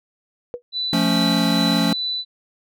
sine tone with exponential decay, 485.8 Hz, B4, 29 cents flat, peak -21 dBFS, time 0.54-0.62 s, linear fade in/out 0 ms, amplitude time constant 16 ms
sine tone with tremolo, 3982 Hz, B7, 14 cents sharp, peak -21 dBFS, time 0.72-2.25 s, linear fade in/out 50 ms, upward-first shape sine, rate 2.4 Hz, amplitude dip 35%
square chord, F augmented, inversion none, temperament equal, 174.61 / 220 / 277.2 Hz, F3 / A3 / C#4, 0 / 0 / 0 cents, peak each -22 dBFS, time 0.93-1.93 s, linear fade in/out 2 ms
effects none

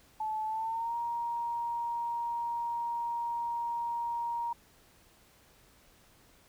sine tone with pitch glide, 867 to 940 Hz, A5 to A#5, -26 to +14 cents, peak -31 dBFS, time 0.2-4.53 s, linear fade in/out 5 ms, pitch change +140 cents, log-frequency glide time 0.46-0.96 s, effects pink hiss -62 dBFS RMS until 6.48 s

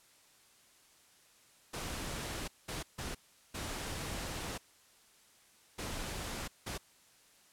pink noise bursts at uneven times, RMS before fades -40 dBFS, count 6, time 1.73-2.48 / 2.68-2.83 / 2.98-3.15 / 3.54-4.58 / 5.78-6.48 / 6.66-6.78 s, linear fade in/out 10 ms, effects white hiss -64 dBFS RMS until 7.52 s + low-pass 11000 Hz 12 dB/octave

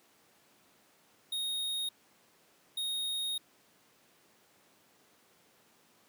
square tone bursts at uneven times, 3729 Hz, A#7, in tune, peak -33 dBFS, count 2, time 1.32-1.89 / 2.77-3.38 s, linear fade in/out 5 ms, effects pink hiss -65 dBFS RMS until 6.08 s + high-pass 200 Hz 12 dB/octave

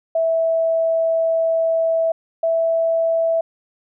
sine tone pair in turn, 655 / 658.3 Hz, E5 / E5, -11 / -3 cents, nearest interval unison, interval 8 cents, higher second, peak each -15 dBFS, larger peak neither, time 0.15-2.12 / 2.43-3.41 s, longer first, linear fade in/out 5 ms, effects none

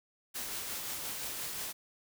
white noise with tremolo, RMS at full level -38 dBFS, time 0.34-1.73 s, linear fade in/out 20 ms, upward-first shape sine, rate 5.7 Hz, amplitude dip 25%, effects none

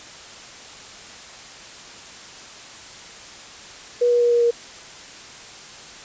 sine tone with pitch steps, 484.3 / 481.2 / 478.2 / 475.2 / 472.1 Hz, B4 / B4 / A#4 / A#4 / A#4, -34 / -45 / +44 / +33 / +22 cents, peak -14 dBFS, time 4.01-4.51 s, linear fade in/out 10 ms, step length 100 ms, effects white hiss -40 dBFS RMS until 6.04 s + resampled to 16000 Hz

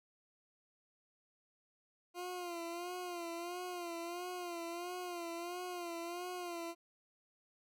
20% pulse tone with vibrato, 349.2 Hz, F4, in tune, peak -36 dBFS, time 2.14-6.75 s, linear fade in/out 50 ms, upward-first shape sine, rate 1.5 Hz, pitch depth 64 cents each way, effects none

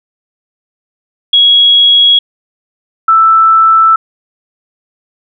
sine tone pair in turn, 3322 / 1322.5 Hz, G#7 / E6, 0 / +5 cents, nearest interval octave + major third, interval 1595 cents, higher first, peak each -3 dBFS, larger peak neither, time 1.33-2.19 / 3.08-3.96 s, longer second, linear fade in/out 5 ms, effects none

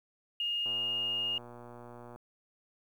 sine tone, 2843 Hz, F7, 30 cents sharp, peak -30 dBFS, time 0.4-1.38 s, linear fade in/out 2 ms
click train, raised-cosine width 1 ms, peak -35 dBFS, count 181, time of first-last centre 0.66-2.16 s, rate 120 Hz
effects 10-bit

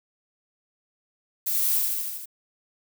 violet noise with echo, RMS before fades -26 dBFS, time 1.46-1.79 s, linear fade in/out 10 ms, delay 78 ms, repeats 6, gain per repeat -2 dB, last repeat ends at 2.258 s, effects none

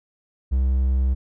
triangle tone, 65.1 Hz, C2, 8 cents flat, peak -15 dBFS, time 0.51-1.15 s, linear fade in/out 20 ms, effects none

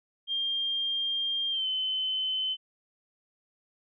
sine tone with pitch glide, 3200 to 3052 Hz, G7 to G7, +35 to -47 cents, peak -27 dBFS, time 0.27-2.57 s, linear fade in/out 50 ms, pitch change -82 cents, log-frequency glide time 1.5-1.67 s, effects none

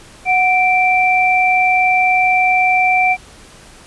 sine tone pair together, 738 / 2346 Hz, F#5 / D7, -5 / -2 cents, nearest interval octave + minor sixth, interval 2003 cents, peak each -13 dBFS, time 0.25-3.17 s, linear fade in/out 50 ms, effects pink hiss -41 dBFS RMS until 3.86 s + resampled to 24000 Hz

